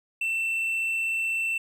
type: tone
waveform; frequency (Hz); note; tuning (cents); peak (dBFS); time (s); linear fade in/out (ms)
triangle; 2681; E7; +29; -23; 0.21-1.58; 5
effects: none